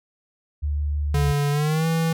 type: tone with vibrato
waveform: sine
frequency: 73.42 Hz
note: D2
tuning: in tune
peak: -21 dBFS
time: 0.62-1.33 s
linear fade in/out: 20 ms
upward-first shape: square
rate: 6.2 Hz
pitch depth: 8 cents each way
type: tone with pitch glide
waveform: square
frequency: 144 to 163.51 Hz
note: D3 to E3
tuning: -34 to -14 cents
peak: -20 dBFS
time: 1.14-2.13 s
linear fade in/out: 5 ms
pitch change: +220 cents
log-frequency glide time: 1.51-1.87 s
effects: none